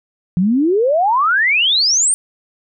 sine exponential sweep, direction up, 169.1 to 9190 Hz, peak -11 dBFS, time 0.37-2.14 s, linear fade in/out 0 ms, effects none

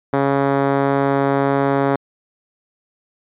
5% pulse tone with band-pass filter, 138.59 Hz, C#3, in tune, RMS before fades -17 dBFS, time 0.13-1.96 s, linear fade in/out 5 ms, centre 320 Hz, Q 0.69, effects resampled to 8000 Hz

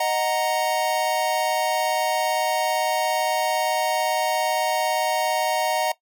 square chord, D# minor, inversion none, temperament equal, 622.3 / 740 / 932.3 Hz, D#5 / F#5 / A#5, 0 / 0 / 0 cents, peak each -26 / -25 / -26 dBFS, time 0-5.92 s, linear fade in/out 5 ms, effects noise-tail reverb RT60 0.1 s tail -17 dB re dry

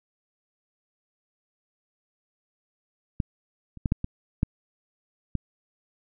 clicks, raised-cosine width 5 ms, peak -12 / -29 / -12 / -9 / -16 / -9 / -14 dBFS, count 7, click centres 3.202 / 3.773 / 3.858 / 3.921 / 4.044 / 4.431 / 5.353 s, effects none

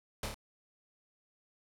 pink noise with echo, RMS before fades -36 dBFS, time 0.23-0.26 s, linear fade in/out 2 ms, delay 28 ms, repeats 3, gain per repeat -3 dB, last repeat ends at 0.344 s, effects low-pass 12000 Hz 12 dB/octave

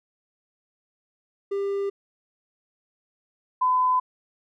triangle / sine tone pair in turn, 397.8 / 1011.1 Hz, G4 / B5, +25 / +40 cents, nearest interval octave + major third, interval 1615 cents, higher second, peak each -22 / -18 dBFS, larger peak second, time 1.51-1.9 / 3.61-4 s, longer neither, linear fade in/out 10 ms, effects none

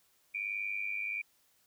sine tone pair together, 2311 / 2412 Hz, D7 / D7, -28 / +46 cents, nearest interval minor second, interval 74 cents, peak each -37 / -36 dBFS, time 0.34-1.22 s, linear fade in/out 10 ms, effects white hiss -70 dBFS RMS until 1.66 s

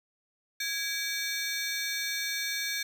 20% pulse ring-modulated tone, 1975.5 Hz, B6, in tune, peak -22 dBFS, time 0.6-2.83 s, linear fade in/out 5 ms, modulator 322 Hz, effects none

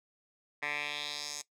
10% pulse tone with band-pass filter sweep, 146.83 Hz, D3, in tune, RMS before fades -38 dBFS, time 0.62-1.42 s, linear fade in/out 10 ms, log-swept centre 1900 to 6800 Hz, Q 2.7, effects noise-tail reverb RT60 0.1 s tail -17 dB re dry

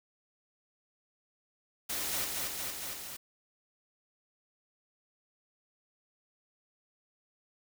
white noise with echo, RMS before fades -35 dBFS, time 1.89-2.25 s, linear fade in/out 10 ms, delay 230 ms, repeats 4, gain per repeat -2 dB, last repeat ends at 3.17 s, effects none

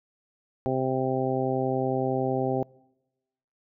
harmonic tone, 130.81 Hz, C3, in tune, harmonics 1 / 2 / 3 / 4 / 5 / 6, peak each -31 / -30 / -29 / -31 / -33 / -32 dBFS, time 0.66-2.63 s, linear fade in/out 0 ms, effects noise-tail reverb RT60 1.0 s tail -25 dB re dry

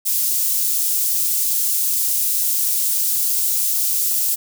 white high-pass noise, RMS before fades -19 dBFS, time 0.05-4.36 s, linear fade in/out 20 ms, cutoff 7300 Hz, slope 12 dB/octave, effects none

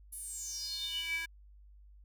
square tone with high-pass filter sweep, 329.6 Hz, E4, in tune, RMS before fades -39 dBFS, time 0.12-1.26 s, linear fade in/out 10 ms, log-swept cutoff 11000 to 1900 Hz, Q 9.2, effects added 50 Hz sine -54 dBFS peak until 2.04 s

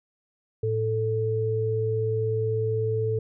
sine tone pair together, 110.48 / 440 Hz, A2 / A4, +8 / 0 cents, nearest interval 2 octaves, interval 2392 cents, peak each -26 / -25 dBFS, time 0.63-3.19 s, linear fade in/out 5 ms, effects none

